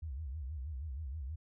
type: tone with vibrato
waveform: sine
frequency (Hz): 71.4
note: D2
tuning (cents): -48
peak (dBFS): -38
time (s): 0.02-1.36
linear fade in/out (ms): 10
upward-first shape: sine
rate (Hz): 6.3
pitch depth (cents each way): 230
effects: none